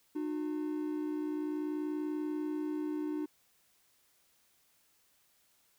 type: tone pair together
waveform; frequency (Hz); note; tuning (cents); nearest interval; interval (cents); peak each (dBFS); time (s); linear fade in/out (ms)
triangle; 302.1 / 362.6; D4 / F#4; +49 / -35; minor third; 316; -32 / -38; 0.15-3.26; 10
effects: white hiss -70 dBFS RMS until 5.78 s